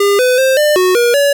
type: tone with pitch steps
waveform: square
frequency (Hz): 403.2 / 503 / 527 / 598 / 367.5 / 477.8 / 568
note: G4 / B4 / C5 / D5 / F#4 / A#4 / C#5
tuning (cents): +49 / +32 / +12 / +31 / -12 / +43 / +42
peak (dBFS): -9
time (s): 0-1.33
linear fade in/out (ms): 5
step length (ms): 190
effects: none